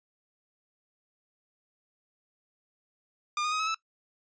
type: tone with pitch steps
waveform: sawtooth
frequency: 1207 / 1232.4 / 1258.3 / 1284.7 / 1311.7 Hz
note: D6 / D#6 / D#6 / E6 / E6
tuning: +47 / -17 / +19 / -45 / -9 cents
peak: -24 dBFS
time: 3.37-3.745 s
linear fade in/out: 2 ms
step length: 75 ms
effects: noise-tail reverb RT60 0.1 s tail -19 dB re dry + resampled to 16000 Hz